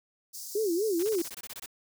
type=high-pass noise; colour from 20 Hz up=pink; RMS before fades=-41 dBFS; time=0.33-1.3 s; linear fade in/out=20 ms; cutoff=4800 Hz; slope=48 dB/octave
type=tone with vibrato; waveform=sine; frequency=384.5 Hz; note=G4; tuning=33 cents flat; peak=-25 dBFS; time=0.55-1.22 s; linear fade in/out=5 ms; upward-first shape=sine; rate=4.1 Hz; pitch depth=260 cents each way
type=noise bursts; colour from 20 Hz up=white; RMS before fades=-41 dBFS; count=11; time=0.99-1.661 s; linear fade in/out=5 ms; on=41 ms; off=22 ms
effects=none